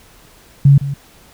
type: tone with echo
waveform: sine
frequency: 139.9 Hz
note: C#3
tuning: 16 cents sharp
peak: -4 dBFS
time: 0.65-0.78 s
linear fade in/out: 5 ms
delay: 160 ms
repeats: 1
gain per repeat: -14 dB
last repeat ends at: 0.94 s
effects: pink hiss -46 dBFS RMS until 1.33 s